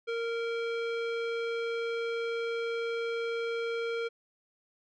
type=tone with low-pass filter; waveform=square; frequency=463 Hz; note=A#4; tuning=12 cents flat; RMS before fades=-33 dBFS; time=0.07-4.09 s; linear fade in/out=20 ms; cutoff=2900 Hz; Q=1.4; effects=none